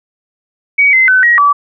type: tone with pitch steps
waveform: sine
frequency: 2259 / 2061 / 1514 / 1898 / 1151 Hz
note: C#7 / C7 / F#6 / A#6 / D6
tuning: +32 / -27 / +39 / +31 / -35 cents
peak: -5 dBFS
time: 0.78-1.53 s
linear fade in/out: 10 ms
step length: 150 ms
effects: none